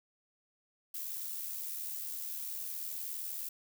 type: noise with amplitude modulation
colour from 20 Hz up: violet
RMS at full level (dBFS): -38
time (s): 0.94-3.49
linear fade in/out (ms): 5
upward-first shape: sine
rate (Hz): 79.6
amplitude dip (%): 45
effects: none